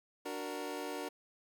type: chord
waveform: 25% pulse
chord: D augmented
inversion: none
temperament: equal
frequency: 293.7 / 370 / 466.2 Hz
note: D4 / F#4 / A#4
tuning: 0 / 0 / 0 cents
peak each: -39 / -40 / -39 dBFS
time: 0.25-1.09 s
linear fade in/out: 10 ms
effects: none